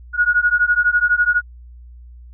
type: beating tone pair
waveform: sine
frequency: 1444 / 1456 Hz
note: F#6 / F#6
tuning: -43 / -28 cents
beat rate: 12 Hz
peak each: -16 / -16 dBFS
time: 0.13-1.42 s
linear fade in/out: 50 ms
effects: added 60 Hz sine -37 dBFS peak until 2.33 s